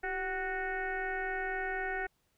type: tone with frequency modulation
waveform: sine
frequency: 1114 Hz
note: C#6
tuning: 8 cents sharp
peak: -32 dBFS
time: 0.03-2.07 s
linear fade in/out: 10 ms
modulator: 364 Hz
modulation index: 2.5
effects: pink hiss -75 dBFS RMS until 2.37 s